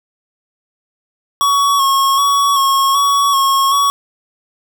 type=tone with vibrato; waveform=square; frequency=1107 Hz; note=C#6; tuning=3 cents flat; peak=-11 dBFS; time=1.41-3.9 s; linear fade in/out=0 ms; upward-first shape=square; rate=1.3 Hz; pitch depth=27 cents each way; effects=none